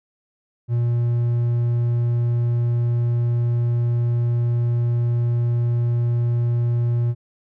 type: tone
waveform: triangle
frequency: 119.1 Hz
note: A#2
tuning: 38 cents sharp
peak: -15 dBFS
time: 0.68-7.15 s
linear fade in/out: 50 ms
effects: none